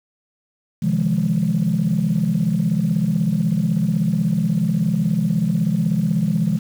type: chord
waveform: sine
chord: F minor seventh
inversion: second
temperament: equal with one note detuned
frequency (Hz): 130.81 / 155.56 / 171.81 / 207.7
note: C3 / Eb3 / F3 / Ab3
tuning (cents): 0 / 0 / -28 / 0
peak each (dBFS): -25 / -22 / -19 / -20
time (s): 0.82-6.59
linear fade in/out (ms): 10
effects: tanh soft clip ceiling -9 dBFS + 7-bit